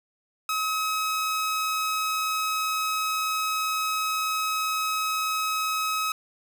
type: tone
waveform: sawtooth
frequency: 1277 Hz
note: D#6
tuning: 45 cents sharp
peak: -21 dBFS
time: 0.49-6.12 s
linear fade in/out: 2 ms
effects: none